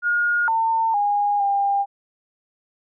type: tone with pitch steps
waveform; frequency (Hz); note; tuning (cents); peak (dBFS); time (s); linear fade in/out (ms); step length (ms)
sine; 1429 / 902 / 819 / 800; F6 / A5 / G#5 / G5; +39 / +43 / -24 / +35; -17; 0.02-1.86; 50; 460
effects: none